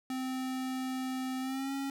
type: tone with pitch glide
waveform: square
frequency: 259.2 to 274.1 Hz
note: C4 to C#4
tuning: -16 to -19 cents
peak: -34 dBFS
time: 0.1-1.9 s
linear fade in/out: 2 ms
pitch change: +97 cents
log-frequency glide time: 1.4-1.73 s
effects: none

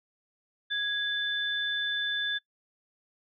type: tone pair together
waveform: sine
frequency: 1661.2 / 3520 Hz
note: G#6 / A7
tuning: 0 / 0 cents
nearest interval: octave + minor second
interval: 1300 cents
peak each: -30 / -30 dBFS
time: 0.7-2.39 s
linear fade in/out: 20 ms
effects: noise-tail reverb RT60 0.1 s tail -23 dB re dry

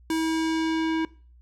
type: tone with low-pass filter sweep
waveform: square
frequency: 322.1 Hz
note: E4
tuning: 40 cents flat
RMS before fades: -25 dBFS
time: 0.1-1.05 s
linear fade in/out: 2 ms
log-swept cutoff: 12000 to 2700 Hz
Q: 0.85
effects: noise-tail reverb RT60 0.4 s tail -21 dB re dry + added 60 Hz sine -50 dBFS peak until 1.41 s

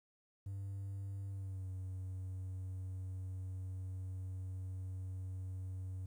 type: tone with pitch glide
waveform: triangle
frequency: 98 to 93.52 Hz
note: G2 to F#2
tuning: 0 to +19 cents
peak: -38 dBFS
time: 0.46-6.06 s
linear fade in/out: 5 ms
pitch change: -81 cents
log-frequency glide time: 1.3-1.68 s
effects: tanh soft clip ceiling -34 dBFS + 12-bit

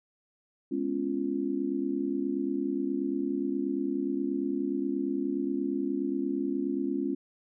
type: chord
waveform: sine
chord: C# dominant seventh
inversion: second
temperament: just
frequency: 207.9 / 249.5 / 277.2 / 346.5 Hz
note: G#3 / B3 / C#4 / E#4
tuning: +2 / +18 / 0 / -14 cents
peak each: -36 / -36 / -30 / -33 dBFS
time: 0.71-7.15 s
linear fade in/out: 10 ms
effects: none

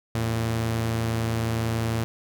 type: tone pair together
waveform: sawtooth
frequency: 82.8 / 113.84 Hz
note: E2 / A#2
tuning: +8 / -41 cents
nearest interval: tritone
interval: 551 cents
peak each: -30 / -20 dBFS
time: 0.15-2.04 s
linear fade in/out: 0 ms
effects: none

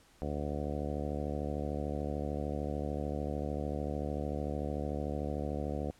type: harmonic tone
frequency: 73.42 Hz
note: D2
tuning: in tune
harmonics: 1 / 2 / 3 / 4 / 5 / 6 / 7 / 8 / 9 / 10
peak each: -38 / -41 / -41 / -42 / -46 / -44 / -42 / -45 / -48 / -47 dBFS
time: 0.22-5.91 s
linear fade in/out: 0 ms
effects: pink hiss -63 dBFS RMS until 5.99 s + low-pass 11000 Hz 12 dB/octave

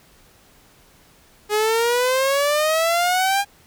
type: exponential sweep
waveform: sawtooth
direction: up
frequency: 415.3 to 812 Hz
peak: -13 dBFS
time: 1.49-3.45 s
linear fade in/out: 50 ms
effects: pink hiss -53 dBFS RMS until 3.66 s

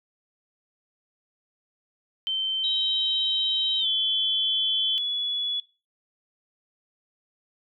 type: tone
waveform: sine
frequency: 3101 Hz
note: G7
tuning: 19 cents flat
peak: -24 dBFS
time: 2.27-4.98 s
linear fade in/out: 0 ms
type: tone with pitch glide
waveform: sine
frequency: 3821 to 3404 Hz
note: A#7 to G#7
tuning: +42 to +42 cents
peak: -25 dBFS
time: 2.64-5.6 s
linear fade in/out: 2 ms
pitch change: -200 cents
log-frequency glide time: 3.79-3.87 s
effects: noise-tail reverb RT60 0.3 s tail -21 dB re dry

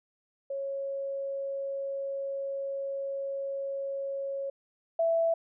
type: tone pair in turn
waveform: sine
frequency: 550 / 662.8 Hz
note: C#5 / E5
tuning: -14 / +9 cents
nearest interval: minor third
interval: 323 cents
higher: second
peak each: -31 / -23 dBFS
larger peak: second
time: 0.5-4.5 / 4.99-5.34 s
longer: first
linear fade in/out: 5 ms
effects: none

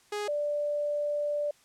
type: tone pair in turn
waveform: sawtooth / sine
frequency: 415.3 / 587.3 Hz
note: G#4 / D5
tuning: 0 / 0 cents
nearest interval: tritone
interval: 600 cents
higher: second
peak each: -27 dBFS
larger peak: neither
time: 0.12-0.28 / 0.28-1.51 s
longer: second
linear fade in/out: 5 ms
effects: white hiss -62 dBFS RMS until 1.64 s + low-pass 9000 Hz 12 dB/octave

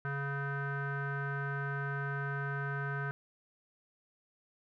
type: tone with low-pass filter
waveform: square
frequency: 140 Hz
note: C#3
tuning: 18 cents sharp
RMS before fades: -36 dBFS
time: 0.05-3.11 s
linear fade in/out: 0 ms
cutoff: 1500 Hz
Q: 8.6
effects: none

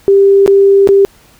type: tone with dropouts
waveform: sine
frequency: 395 Hz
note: G4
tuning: 13 cents sharp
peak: -3 dBFS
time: 0.08-1.05 s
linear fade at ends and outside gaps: 0 ms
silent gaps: 0.462-0.477 / 0.874-0.889 s
effects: pink hiss -45 dBFS RMS until 1.39 s

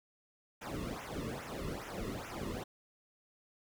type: noise with flanger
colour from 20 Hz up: brown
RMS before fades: -41 dBFS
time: 0.61-2.64 s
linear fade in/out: 10 ms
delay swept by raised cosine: 0.22 to 1.32 ms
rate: 2.4 Hz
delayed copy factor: -1
effects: none

